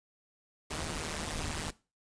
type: noise with amplitude modulation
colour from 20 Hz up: pink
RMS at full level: -33 dBFS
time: 0.7-1.71 s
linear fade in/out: 10 ms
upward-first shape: sine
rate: 155 Hz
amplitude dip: 85%
effects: noise-tail reverb RT60 0.3 s tail -19 dB re dry + resampled to 22050 Hz